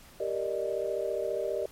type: chord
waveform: sine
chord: Eb major seventh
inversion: first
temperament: equal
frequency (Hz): 392 / 466.2 / 587.3 / 622.3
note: G4 / Bb4 / D5 / Eb5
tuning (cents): 0 / 0 / 0 / 0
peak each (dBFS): -34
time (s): 0.2-1.66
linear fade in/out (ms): 5
effects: pink hiss -54 dBFS RMS until 1.71 s + MP3 64 kbps